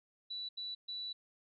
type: tone bursts at uneven times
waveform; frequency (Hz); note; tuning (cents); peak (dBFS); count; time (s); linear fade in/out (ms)
sine; 3951; B7; 0; -39; 3; 0.3-0.49 / 0.57-0.75 / 0.88-1.13; 10
effects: none